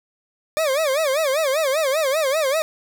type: tone with vibrato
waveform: 40% pulse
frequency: 582 Hz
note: D5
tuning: 16 cents flat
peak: -17 dBFS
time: 0.57-2.62 s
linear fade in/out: 0 ms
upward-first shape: sine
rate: 5.1 Hz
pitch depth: 190 cents each way
effects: none